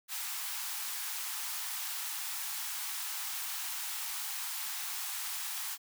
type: high-pass noise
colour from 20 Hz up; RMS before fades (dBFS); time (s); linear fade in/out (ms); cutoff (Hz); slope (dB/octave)
white; -38; 0.08-5.78; 50; 750; 96
effects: none